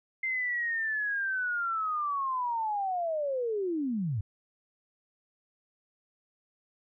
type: linear sweep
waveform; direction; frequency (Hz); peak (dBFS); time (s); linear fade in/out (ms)
sine; down; 2093 to 92; -28; 0.23-4.21; 5
effects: none